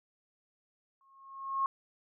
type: tone with exponential growth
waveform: sine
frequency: 1084 Hz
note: C#6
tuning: 39 cents flat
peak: -25 dBFS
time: 1.01-1.66 s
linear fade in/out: 1 ms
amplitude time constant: 140 ms
effects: none